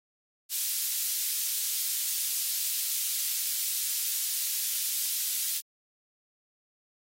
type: high-pass noise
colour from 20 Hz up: white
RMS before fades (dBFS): -30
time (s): 0.49-5.62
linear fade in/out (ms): 50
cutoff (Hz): 3900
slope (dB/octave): 12
effects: AAC 48 kbps